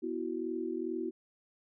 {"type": "chord", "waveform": "sine", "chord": "B suspended fourth", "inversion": "none", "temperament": "equal with one note detuned", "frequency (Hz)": [246.9, 329.6, 371.9], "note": ["B3", "E4", "F#4"], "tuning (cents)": [0, 0, 9], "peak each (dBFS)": [-40, -36, -37], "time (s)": [0.02, 1.11], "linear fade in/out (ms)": 20, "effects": []}